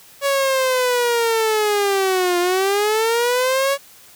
sawtooth linear two-way sweep, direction down then up, 563 to 349.2 to 563 Hz, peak -12 dBFS, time 0.21-3.78 s, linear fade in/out 50 ms, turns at 2.39 s, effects white hiss -46 dBFS RMS until 4.15 s

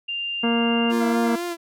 sine tone, 2793 Hz, F7, 1 cent flat, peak -25 dBFS, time 0.08-0.92 s, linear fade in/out 10 ms
harmonic tone, 233.1 Hz, A#3, in tune, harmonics 1 / 2 / 3 / 4 / 5 / 6 / 7 / 9, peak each -20 / -26 / -30 / -32 / -34 / -36 / -37 / -39 dBFS, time 0.43-1.36 s, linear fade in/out 10 ms
sawtooth tone with vibrato, 342.8 Hz, F4, 32 cents flat, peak -22 dBFS, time 0.89-1.57 s, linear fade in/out 50 ms, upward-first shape sine, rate 4 Hz, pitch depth 37 cents each way
effects none

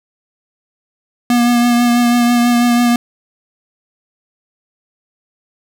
square tone with vibrato, 240.1 Hz, B3, 49 cents flat, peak -10 dBFS, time 1.3-2.96 s, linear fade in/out 2 ms, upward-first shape triangle, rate 6.1 Hz, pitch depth 23 cents each way, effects none

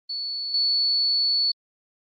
sine tone with level steps, 4435 Hz, C#8, in tune, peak -27 / -19 dBFS, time 0.09-1.52 s, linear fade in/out 10 ms, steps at 0.54 s, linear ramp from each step 2 ms, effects Opus 32 kbps

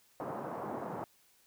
white band-pass noise, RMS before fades -40 dBFS, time 0.2-1.04 s, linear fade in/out 0 ms, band 130 to 1000 Hz, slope 24 dB/octave, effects white hiss -67 dBFS RMS until 1.46 s

